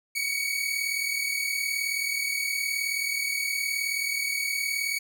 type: tone pair together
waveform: sawtooth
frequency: 2227 / 2266 Hz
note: C#7 / C#7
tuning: +7 / +37 cents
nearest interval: unison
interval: 30 cents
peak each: -26 dBFS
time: 0.15-4.99 s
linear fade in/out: 10 ms
effects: none